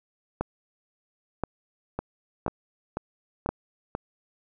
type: two click trains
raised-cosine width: 1 ms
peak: -12 / -15 dBFS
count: 4 / 5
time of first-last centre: 0.41-3.49 / 1.99-3.951 s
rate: 0.974 / 2.04 Hz
effects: none